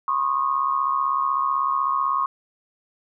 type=tone cluster; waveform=sine; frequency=1017 / 1093 / 1227 Hz; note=C6 / C#6 / D#6; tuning=-50 / -25 / -25 cents; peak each=-29 / -21 / -26 dBFS; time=0.08-2.26 s; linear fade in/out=2 ms; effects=none